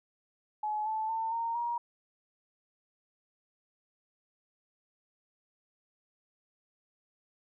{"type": "tone with pitch steps", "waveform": "sine", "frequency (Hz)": [850, 873.4, 897.4, 922.1, 947.5], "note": ["G#5", "A5", "A5", "A#5", "A#5"], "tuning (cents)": [40, -13, 34, -19, 28], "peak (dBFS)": -30, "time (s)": [0.63, 1.78], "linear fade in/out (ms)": 5, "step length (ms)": 230, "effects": []}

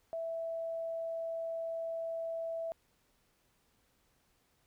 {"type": "tone", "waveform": "sine", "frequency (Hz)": 659.3, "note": "E5", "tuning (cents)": 0, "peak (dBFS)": -35, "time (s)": [0.13, 2.72], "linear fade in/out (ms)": 0, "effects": ["pink hiss -73 dBFS RMS until 4.66 s"]}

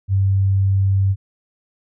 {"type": "tone", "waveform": "sine", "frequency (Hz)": 97.2, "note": "G2", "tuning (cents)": -14, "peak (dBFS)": -13, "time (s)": [0.08, 1.16], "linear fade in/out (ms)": 50, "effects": []}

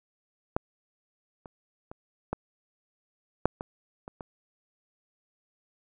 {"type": "clicks", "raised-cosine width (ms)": 1, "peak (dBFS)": [-11, -29, -27, -15, -6, -20, -26, -24], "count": 8, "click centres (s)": [0.565, 1.458, 1.915, 2.33, 3.456, 3.609, 4.079, 4.208], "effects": []}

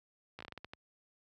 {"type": "slowing click train", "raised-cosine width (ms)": 0.3, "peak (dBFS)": -29, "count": 9, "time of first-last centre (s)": [0.39, 0.735], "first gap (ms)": 15, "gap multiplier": 1.29, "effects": ["high-pass 60 Hz 12 dB/octave"]}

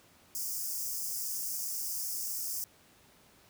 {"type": "high-pass noise", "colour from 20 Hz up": "white", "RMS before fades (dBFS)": -36, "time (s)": [0.35, 2.64], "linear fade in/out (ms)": 0, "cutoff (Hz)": 4900, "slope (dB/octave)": 96, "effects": ["pink hiss -61 dBFS RMS until 3.49 s", "high-pass 80 Hz 12 dB/octave"]}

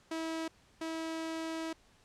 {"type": "tone pair in turn", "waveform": "sawtooth", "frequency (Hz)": [323.9, 323.9], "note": ["E4", "E4"], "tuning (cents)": [-30, -30], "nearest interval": "unison", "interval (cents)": 0, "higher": "neither", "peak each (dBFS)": [-31, -32], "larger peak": "first", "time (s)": [[0.11, 0.48], [0.81, 1.73]], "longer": "second", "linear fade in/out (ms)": 5, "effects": ["pink hiss -65 dBFS RMS until 2.04 s", "low-pass 8000 Hz 12 dB/octave"]}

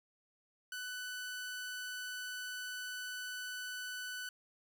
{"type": "tone", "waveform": "sawtooth", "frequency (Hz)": 1495, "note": "F#6", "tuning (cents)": 17, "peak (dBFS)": -37, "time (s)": [0.72, 4.29], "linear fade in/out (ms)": 2, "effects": []}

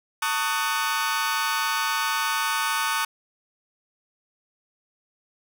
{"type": "chord", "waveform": "sawtooth", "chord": "D# half-diminished seventh", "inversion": "second", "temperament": "just", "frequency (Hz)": [896, 1120.1, 1244.5, 1493.4], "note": ["A5", "C#6", "D#6", "F#6"], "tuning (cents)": [31, 18, 0, 16], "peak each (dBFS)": -25, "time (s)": [0.22, 3.05], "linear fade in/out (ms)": 5, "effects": []}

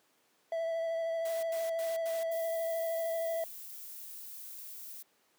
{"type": "tone with vibrato", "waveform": "triangle", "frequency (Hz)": 659.3, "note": "E5", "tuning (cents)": 0, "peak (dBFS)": -29, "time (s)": [0.52, 3.44], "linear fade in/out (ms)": 2, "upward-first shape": "sine", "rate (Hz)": 13, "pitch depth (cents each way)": 16}
{"type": "noise bursts", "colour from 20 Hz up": "white", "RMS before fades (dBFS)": -47, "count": 4, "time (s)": [1.25, 2.234], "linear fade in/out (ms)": 5, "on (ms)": 180, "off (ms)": 88}
{"type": "noise", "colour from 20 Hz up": "violet", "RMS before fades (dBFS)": -46, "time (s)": [2.31, 5.03], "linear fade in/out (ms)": 10}
{"effects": ["pink hiss -70 dBFS RMS until 5.38 s", "high-pass 300 Hz 12 dB/octave"]}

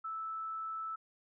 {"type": "tone", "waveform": "sine", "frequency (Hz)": 1314, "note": "E6", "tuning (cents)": -6, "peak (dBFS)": -37, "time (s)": [0.04, 0.96], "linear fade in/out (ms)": 10, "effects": []}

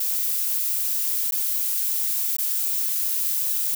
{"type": "noise with dropouts", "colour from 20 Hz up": "violet", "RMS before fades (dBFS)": -24, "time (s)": [0, 3.75], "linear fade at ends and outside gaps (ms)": 5, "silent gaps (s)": [[1.31, 1.321], [2.368, 2.384]], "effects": []}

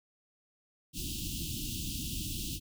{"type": "band-stop noise", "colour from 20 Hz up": "pink", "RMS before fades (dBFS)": -37, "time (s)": [0.93, 2.6], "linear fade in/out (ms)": 50, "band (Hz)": [340, 2700], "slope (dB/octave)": 96, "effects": []}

